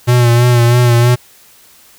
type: tone with vibrato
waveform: square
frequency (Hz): 120.6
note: B2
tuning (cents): -41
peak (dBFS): -7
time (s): 0.07-1.16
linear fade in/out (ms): 20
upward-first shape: sine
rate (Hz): 3.1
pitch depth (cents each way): 39
effects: white hiss -44 dBFS RMS until 1.98 s